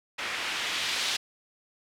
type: noise with low-pass filter sweep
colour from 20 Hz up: blue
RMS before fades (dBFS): -31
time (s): 0.18-1.17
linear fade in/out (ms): 10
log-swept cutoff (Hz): 2100 to 3900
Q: 1.2
effects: none